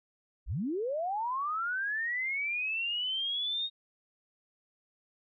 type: linear sweep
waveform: sine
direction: up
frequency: 30.43 to 3741 Hz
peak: -30 dBFS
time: 0.46-3.7 s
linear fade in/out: 50 ms
effects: none